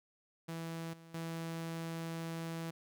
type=tone with level steps; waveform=sawtooth; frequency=164.81 Hz; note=E3; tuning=in tune; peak=-36 / -50 / -35 dBFS; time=0.48-2.71 s; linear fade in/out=10 ms; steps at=0.93 / 1.14 s; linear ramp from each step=5 ms; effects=none